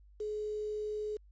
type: tone with quantisation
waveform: sine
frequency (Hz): 423.5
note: G#4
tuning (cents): +34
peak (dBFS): -34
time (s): 0.2-1.17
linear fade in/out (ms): 5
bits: 9
effects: added 50 Hz sine -56 dBFS peak until 1.31 s + resampled to 16000 Hz